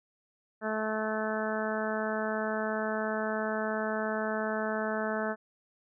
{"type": "harmonic tone", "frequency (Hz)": 217.1, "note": "A3", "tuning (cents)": -23, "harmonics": [1, 2, 3, 4, 5, 6, 7, 8], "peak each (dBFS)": [-35, -36, -34, -40, -42, -40, -38, -41], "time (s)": [0.61, 5.36], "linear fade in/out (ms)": 50, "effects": []}